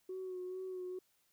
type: tone with vibrato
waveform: sine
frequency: 369.7 Hz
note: F#4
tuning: 1 cent flat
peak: -39 dBFS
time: 0.09-0.99 s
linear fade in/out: 5 ms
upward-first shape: sine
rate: 2.3 Hz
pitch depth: 29 cents each way
effects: tanh soft clip ceiling -36 dBFS + white hiss -75 dBFS RMS until 1.32 s